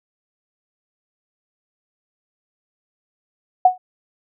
sine tone with exponential decay, 736 Hz, F#5, 9 cents flat, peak -4 dBFS, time 3.65-3.78 s, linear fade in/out 5 ms, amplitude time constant 27 ms, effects none

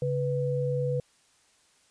sine tone pair together, 138.59 / 493.9 Hz, C#3 / B4, 0 / 0 cents, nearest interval octave + minor seventh, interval 2200 cents, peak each -28 dBFS, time 0.02-1 s, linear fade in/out 2 ms, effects white hiss -64 dBFS RMS until 1.9 s + resampled to 22050 Hz

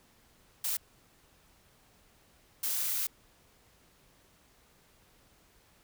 blue noise bursts at uneven times, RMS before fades -32 dBFS, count 2, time 0.64-0.77 / 2.63-3.07 s, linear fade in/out 5 ms, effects pink hiss -64 dBFS RMS until 5.83 s

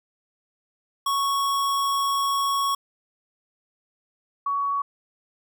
square / sine tone pair in turn, 1108.7 / 1123.5 Hz, C#6 / C#6, 0 / +23 cents, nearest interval unison, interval 23 cents, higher second, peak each -22 dBFS, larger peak neither, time 1.06-2.75 / 4.46-4.82 s, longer first, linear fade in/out 5 ms, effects none

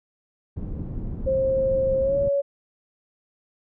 pink low-pass noise, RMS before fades -31 dBFS, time 0.56-2.29 s, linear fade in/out 10 ms, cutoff 240 Hz, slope 12 dB/octave
sine tone with pitch glide, 531 to 561.3 Hz, C5 to C#5, +25 to +22 cents, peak -19 dBFS, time 1.26-2.42 s, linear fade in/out 20 ms, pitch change +97 cents, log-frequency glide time 2-2.17 s
effects none

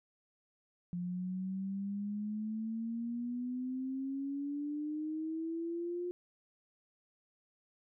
sine exponential sweep, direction up, 175.1 to 356.9 Hz, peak -35 dBFS, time 0.93-6.11 s, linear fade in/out 0 ms, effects none

